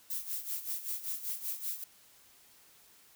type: noise with tremolo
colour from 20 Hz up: violet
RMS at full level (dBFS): -35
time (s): 0.1-1.84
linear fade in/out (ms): 5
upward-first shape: sine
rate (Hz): 5.2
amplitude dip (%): 75
effects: white hiss -61 dBFS RMS until 3.15 s